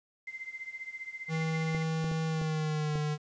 sine tone with tremolo, 2079 Hz, C7, 12 cents flat, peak -35 dBFS, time 0.27-1.83 s, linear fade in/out 5 ms, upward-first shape triangle, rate 15 Hz, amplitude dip 90%
square tone with pitch glide, 160.4 to 150.53 Hz, E3 to D3, -47 to +43 cents, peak -30 dBFS, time 1.28-3.18 s, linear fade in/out 50 ms, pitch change -110 cents, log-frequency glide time 2.26-2.96 s
clicks, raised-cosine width 2 ms, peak -26 dBFS, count 5, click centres 1.748 / 2.044 / 2.115 / 2.415 / 2.956 s
effects resampled to 16000 Hz + 10-bit

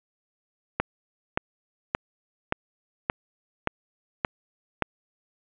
click train, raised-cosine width 0.5 ms, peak -7 dBFS, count 8, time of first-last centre 0.8-4.823 s, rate 1.74 Hz, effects resampled to 8000 Hz + 8-bit

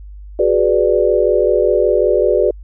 sine chord, G# half-diminished seventh, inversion third, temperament equal, 370 / 415.3 / 493.9 / 587.3 Hz, F#4 / G#4 / B4 / D5, 0 / 0 / 0 / 0 cents, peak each -16 dBFS, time 0.39-2.51 s, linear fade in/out 5 ms, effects added 50 Hz sine -31 dBFS peak until 2.63 s

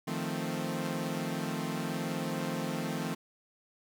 sawtooth chord, F dominant seventh, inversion third, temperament equal, 155.56 / 174.61 / 220 / 261.6 Hz, Eb3 / F3 / A3 / C4, 0 / 0 / 0 / 0 cents, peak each -34 dBFS, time 0.07-3.15 s, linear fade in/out 10 ms, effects none

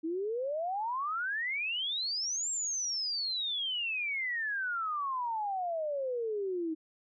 sine exponential two-way sweep, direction up then down, 311.1 to 7570 to 311.1 Hz, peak -31 dBFS, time 0.03-6.75 s, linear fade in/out 20 ms, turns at 2.5 s, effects none

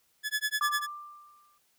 sawtooth tone with tremolo, 1710 Hz, A6, 50 cents flat, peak -22 dBFS, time 0.23-0.87 s, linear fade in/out 50 ms, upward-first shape sine, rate 10 Hz, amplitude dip 100%
sine tone with exponential decay, 1185 Hz, D6, 15 cents sharp, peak -25 dBFS, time 0.61-1.58 s, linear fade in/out 2 ms, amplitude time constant 210 ms
effects white hiss -70 dBFS RMS until 1.78 s

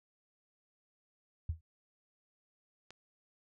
sine tone with exponential decay, 81.2 Hz, E2, 26 cents flat, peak -29 dBFS, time 1.49-1.61 s, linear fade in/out 5 ms, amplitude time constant 25 ms
click, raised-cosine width 0.2 ms, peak -33 dBFS, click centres 2.906 s
effects none

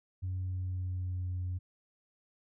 sine tone with pitch glide, 92.5 to 90.6 Hz, F#2 to F#2, 0 to -36 cents, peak -31 dBFS, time 0.22-1.59 s, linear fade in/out 20 ms, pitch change -36 cents, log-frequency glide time 0.37-1.34 s, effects tanh soft clip ceiling -30 dBFS

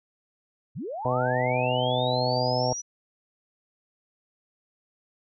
sine linear sweep, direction up, 87.31 to 5920 Hz, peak -31 dBFS, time 0.75-2.82 s, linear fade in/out 20 ms
harmonic tone, 125.6 Hz, B2, 30 cents sharp, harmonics 1 / 2 / 3 / 4 / 5 / 6 / 7, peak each -29 / -34 / -38 / -29 / -28 / -31 / -31 dBFS, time 1.05-2.73 s, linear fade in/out 2 ms
effects none

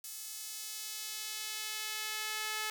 sawtooth tone with high-pass filter sweep, 431 Hz, A4, 36 cents flat, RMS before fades -40 dBFS, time 0.04-2.7 s, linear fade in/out 2 ms, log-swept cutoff 7700 to 1500 Hz, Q 0.74, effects none

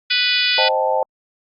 harmonic tone, 493.9 Hz, B4, in tune, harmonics 3 / 4 / 5 / 6 / 7 / 8 / 9 / 10, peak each -25 / -25 / -21 / -23 / -21 / -25 / -24 / -25 dBFS, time 0.1-0.69 s, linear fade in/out 10 ms
sine chord, A half-diminished seventh, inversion first, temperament equal, 523.3 / 622.3 / 784 / 880 Hz, C5 / Eb5 / G5 / A5, 0 / 0 / 0 / 0 cents, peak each -20 / -22 / -23 / -20 dBFS, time 0.58-1.03 s, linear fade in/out 2 ms
effects Opus 48 kbps

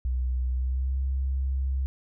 sine tone with pitch glide, 62.9 to 66.41 Hz, B1 to C2, +32 to +26 cents, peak -24 dBFS, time 0.05-1.86 s, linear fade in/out 0 ms, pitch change +94 cents, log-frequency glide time 0.51-0.99 s, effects none

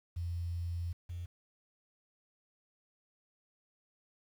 sine tone pair in turn, 86 / 87.1 Hz, F2 / F2, -26 / -4 cents, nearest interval unison, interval 22 cents, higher second, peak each -34 / -38 dBFS, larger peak first, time 0.16-0.93 / 1.09-1.26 s, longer first, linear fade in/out 10 ms, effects 10-bit

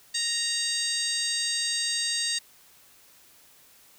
harmonic tone, 932.3 Hz, A#5, in tune, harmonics 2 / 3 / 4 / 5 / 6 / 7 / 8 / 9, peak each -35 / -38 / -32 / -30 / -41 / -35 / -41 / -32 dBFS, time 0.14-2.39 s, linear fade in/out 10 ms, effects white hiss -56 dBFS RMS until 3.98 s

